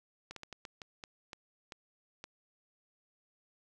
slowing click train, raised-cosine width 0.2 ms, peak -27 dBFS, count 10, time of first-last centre 0.31-2.241 s, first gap 53 ms, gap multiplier 1.33, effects none

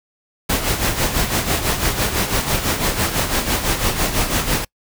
pink noise with tremolo, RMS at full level -17 dBFS, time 0.49-4.65 s, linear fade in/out 10 ms, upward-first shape sine, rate 6 Hz, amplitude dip 60%, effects noise-tail reverb RT60 0.1 s tail -26 dB re dry

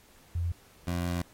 sine / 20% pulse tone pair in turn, 85.7 / 87.3 Hz, F2 / F2, -32 / 0 cents, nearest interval unison, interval 32 cents, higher second, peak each -27 / -24 dBFS, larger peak second, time 0.35-0.52 / 0.87-1.22 s, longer second, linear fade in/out 5 ms, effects pink hiss -59 dBFS RMS until 1.33 s + AAC 48 kbps

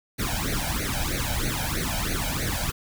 pink noise with flanger, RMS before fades -27 dBFS, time 0.18-2.72 s, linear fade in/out 20 ms, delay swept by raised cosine 0.47 to 1.32 ms, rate 3.1 Hz, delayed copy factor +1, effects none

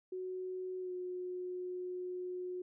sine tone with pitch glide, 370 to 362.8 Hz, F#4 to F#4, 0 to -34 cents, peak -38 dBFS, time 0.12-2.62 s, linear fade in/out 5 ms, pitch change -34 cents, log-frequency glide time 0.8-0.92 s, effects none

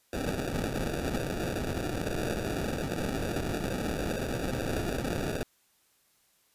blue noise with sample-and-hold, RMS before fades -32 dBFS, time 0.13-5.43 s, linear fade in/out 2 ms, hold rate 1050 Hz, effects white hiss -68 dBFS RMS until 6.54 s + resampled to 32000 Hz

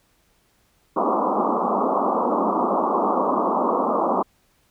white band-pass noise, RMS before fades -21 dBFS, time 0.96-4.23 s, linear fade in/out 10 ms, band 190 to 1200 Hz, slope 96 dB/octave, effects pink hiss -63 dBFS RMS until 4.7 s

